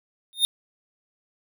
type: tone with exponential growth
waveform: square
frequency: 3662 Hz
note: A#7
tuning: 32 cents flat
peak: -14 dBFS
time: 0.33-0.45 s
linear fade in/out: 0 ms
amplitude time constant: 26 ms
effects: none